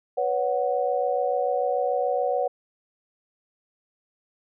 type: chord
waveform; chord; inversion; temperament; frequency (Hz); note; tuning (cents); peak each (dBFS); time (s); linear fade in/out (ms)
sine; B suspended second; none; equal with one note detuned; 493.9 / 560.8 / 740; B4 / C#5 / F#5; 0 / +20 / 0; -26; 0.17-2.48; 10
effects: none